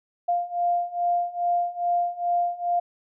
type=beating tone pair; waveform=sine; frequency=698.5 / 700.9 Hz; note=F5 / F5; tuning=0 / +6 cents; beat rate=2.4 Hz; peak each=-26 / -24 dBFS; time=0.28-2.8 s; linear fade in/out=10 ms; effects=none